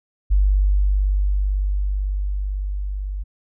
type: tone with level ramp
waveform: sine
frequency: 49 Hz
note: G1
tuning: in tune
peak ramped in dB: -12 to -24 dBFS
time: 0.3-3.24 s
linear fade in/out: 20 ms
effects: none